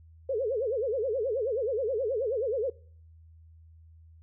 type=tone with vibrato; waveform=sine; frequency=481.9 Hz; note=B4; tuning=43 cents flat; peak=-26 dBFS; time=0.29-2.7 s; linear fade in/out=5 ms; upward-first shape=sine; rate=9.4 Hz; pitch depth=250 cents each way; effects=noise-tail reverb RT60 0.5 s tail -22 dB re dry + added 81 Hz sine -51 dBFS peak until 4.22 s